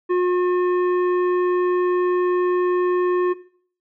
sine tone with hard clipping, 359.5 Hz, F#4, 50 cents flat, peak -18 dBFS, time 0.09-3.34 s, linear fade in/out 20 ms, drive 12 dB, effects noise-tail reverb RT60 0.5 s tail -17 dB re dry + low-pass 2000 Hz 12 dB/octave

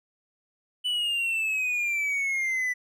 triangle exponential sweep, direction down, 2991 to 1975.5 Hz, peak -23 dBFS, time 0.84-2.74 s, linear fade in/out 20 ms, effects none

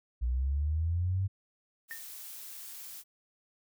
sine linear sweep, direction up, 58.1 to 98 Hz, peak -27 dBFS, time 0.21-1.28 s, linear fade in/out 20 ms
blue noise, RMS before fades -45 dBFS, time 1.88-3.04 s, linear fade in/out 50 ms
triangle tone with exponential decay, 1820 Hz, A#6, 42 cents flat, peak -34 dBFS, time 1.91-2.06 s, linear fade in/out 0 ms, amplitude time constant 31 ms
effects none

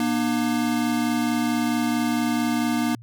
square tone pair together, 237.4 / 301.9 Hz, A#3 / D4, +32 / +48 cents, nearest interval major third, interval 416 cents, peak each -23 / -26 dBFS, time 0-2.95 s, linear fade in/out 2 ms, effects added 116 Hz sine -41 dBFS peak until 3.02 s

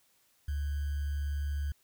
sine tone with sample-and-hold, 72 Hz, D2, 34 cents flat, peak -30 dBFS, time 0.48-1.72 s, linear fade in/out 5 ms, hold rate 1575 Hz, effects white hiss -69 dBFS RMS until 1.83 s

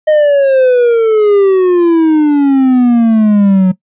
triangle exponential sweep, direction down, 622.3 to 182.8 Hz, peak -3 dBFS, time 0.07-3.72 s, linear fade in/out 10 ms, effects noise-tail reverb RT60 0.1 s tail -18 dB re dry + resampled to 8000 Hz

